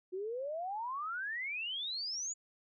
sine exponential sweep, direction up, 358.2 to 7040 Hz, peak -36 dBFS, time 0.12-2.34 s, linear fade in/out 20 ms, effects none

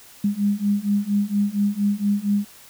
sine beating tone pair, 201.4 / 205.7 Hz, G3 / G#3, +47 / -16 cents, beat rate 4.3 Hz, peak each -22 / -21 dBFS, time 0.24-2.45 s, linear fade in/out 5 ms, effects white hiss -47 dBFS RMS until 2.69 s

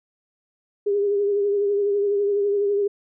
sine tone with vibrato, 405.3 Hz, G#4, 42 cents flat, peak -18 dBFS, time 0.86-2.88 s, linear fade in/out 10 ms, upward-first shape triangle, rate 12 Hz, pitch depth 42 cents each way, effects none

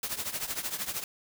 white noise with tremolo, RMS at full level -31 dBFS, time 0.03-1.04 s, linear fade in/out 2 ms, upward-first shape triangle, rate 13 Hz, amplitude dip 85%, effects none

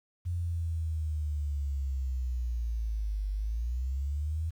sine linear two-way sweep, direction down then up, 88.2 to 49.19 to 82.4 Hz, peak -29 dBFS, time 0.25-4.51 s, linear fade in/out 20 ms, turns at 3.31 s, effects 10-bit

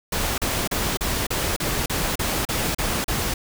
pink noise bursts, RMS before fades -24 dBFS, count 11, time 0.12-3.34 s, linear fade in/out 5 ms, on 260 ms, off 36 ms, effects none

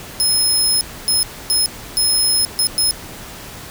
20% pulse tone bursts at uneven times, 5160 Hz, E8, 38 cents flat, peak -8 dBFS, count 6, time 0.2-0.81 / 1.08-1.23 / 1.5-1.66 / 1.97-2.45 / 2.59-2.67 / 2.78-2.91 s, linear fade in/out 0 ms, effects pink hiss -34 dBFS RMS until 3.7 s

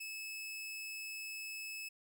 sawtooth tone, 2600 Hz, E7, 24 cents flat, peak -39 dBFS, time 0-1.89 s, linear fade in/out 10 ms, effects none

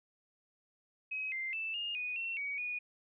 sine tone with pitch steps, 2542 / 2090 / 2645 / 2834 / 2477 / 2712 / 2258 / 2460 Hz, D#7 / C7 / E7 / F7 / D#7 / E7 / C#7 / D#7, +36 / -2 / +5 / +25 / -8 / +49 / +31 / -20 cents, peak -35 dBFS, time 1.11-2.79 s, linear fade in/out 10 ms, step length 210 ms, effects none

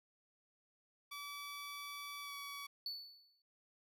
15% pulse tone with pitch glide, 1150 to 1134.8 Hz, D6 to C#6, -37 to +40 cents, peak -39 dBFS, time 1.11-2.67 s, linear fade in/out 10 ms, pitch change -23 cents, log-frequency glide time 2.22-2.34 s
triangle tone with exponential decay, 4464 Hz, C#8, 11 cents sharp, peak -37 dBFS, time 2.86-3.42 s, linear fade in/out 2 ms, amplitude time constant 120 ms
effects none

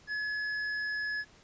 triangle tone with hard clipping, 1700 Hz, G#6, 40 cents sharp, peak -33 dBFS, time 0.07-1.25 s, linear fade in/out 50 ms, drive 11 dB, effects pink hiss -59 dBFS RMS until 1.43 s + resampled to 16000 Hz

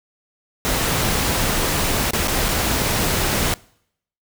pink noise with dropouts, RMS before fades -20 dBFS, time 0.65-3.54 s, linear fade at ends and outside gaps 0 ms, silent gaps 2.108-2.134 / 2.274-2.281 / 2.484-2.488 s, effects noise-tail reverb RT60 0.7 s tail -24 dB re dry

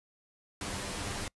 pink noise with comb filter, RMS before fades -37 dBFS, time 0.61-1.28 s, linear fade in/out 2 ms, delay 10 ms, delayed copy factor +0.5, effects noise-tail reverb RT60 0.1 s tail -26 dB re dry + resampled to 24000 Hz

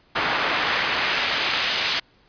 pink noise with band-pass filter sweep, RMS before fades -23 dBFS, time 0.15-2 s, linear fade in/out 10 ms, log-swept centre 1400 to 3600 Hz, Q 0.83, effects pink hiss -58 dBFS RMS until 2.28 s + resampled to 11025 Hz

